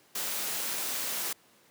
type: noise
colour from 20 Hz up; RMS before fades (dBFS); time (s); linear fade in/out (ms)
white; -33; 0.15-1.33; 5
effects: pink hiss -61 dBFS RMS until 1.7 s + high-pass 200 Hz 12 dB/octave